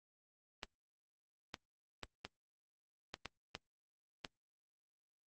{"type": "clicks", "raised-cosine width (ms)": 0.2, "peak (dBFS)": -24, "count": 8, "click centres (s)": [0.632, 1.542, 2.033, 2.25, 3.141, 3.257, 3.551, 4.248], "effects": ["Opus 24 kbps"]}